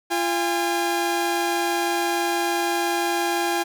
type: tone pair together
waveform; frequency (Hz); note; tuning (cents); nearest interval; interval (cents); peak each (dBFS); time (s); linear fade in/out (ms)
sawtooth; 344.2 / 811.8; F4 / G#5; -25 / -40; octave + minor third; 1485; -20; 0.1-3.64; 20
effects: none